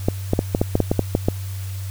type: clicks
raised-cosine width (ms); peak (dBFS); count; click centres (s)
2; -3; 11; 0.085 / 0.334 / 0.391 / 0.549 / 0.615 / 0.754 / 0.803 / 0.915 / 0.993 / 1.151 / 1.285
effects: added 96 Hz sine -26 dBFS peak until 1.9 s + white hiss -41 dBFS RMS until 1.9 s